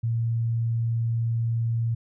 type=tone; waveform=sine; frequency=115.4 Hz; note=A#2; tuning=17 cents flat; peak=-22 dBFS; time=0.03-1.95 s; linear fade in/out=10 ms; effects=none